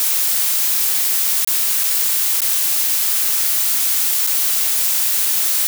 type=noise with dropouts; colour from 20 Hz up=blue; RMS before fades=-17 dBFS; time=0-5.67 s; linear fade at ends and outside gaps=0 ms; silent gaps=1.447-1.474 / 1.836-1.84 / 2.405-2.418 / 4.266-4.273 s; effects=none